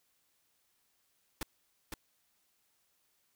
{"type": "noise with echo", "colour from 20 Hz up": "pink", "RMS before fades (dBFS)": -37, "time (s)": [1.41, 1.43], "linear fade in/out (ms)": 2, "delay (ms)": 510, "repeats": 1, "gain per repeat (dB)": -4, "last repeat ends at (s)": 1.94, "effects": ["white hiss -75 dBFS RMS until 3.35 s"]}